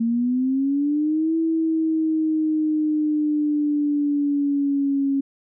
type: linear two-way sweep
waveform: sine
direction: up then down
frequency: 226.5 to 326.5 to 274.2 Hz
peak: -18 dBFS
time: 0-5.21 s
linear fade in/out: 10 ms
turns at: 1.36 s
effects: none